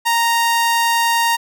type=tone; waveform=sawtooth; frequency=930 Hz; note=A#5; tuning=4 cents flat; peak=-10 dBFS; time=0.05-1.37 s; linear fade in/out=20 ms; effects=none